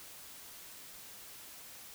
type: silence
effects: white hiss -51 dBFS RMS until 1.94 s